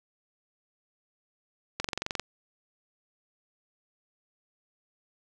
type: click train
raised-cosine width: 0.2 ms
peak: -13 dBFS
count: 10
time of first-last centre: 1.8-2.196 s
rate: 22.7 Hz
effects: none